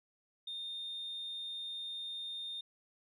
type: tone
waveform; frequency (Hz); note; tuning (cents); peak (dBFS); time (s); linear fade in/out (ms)
sine; 3645; A#7; -40; -38; 0.47-2.61; 5
effects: tanh soft clip ceiling -36 dBFS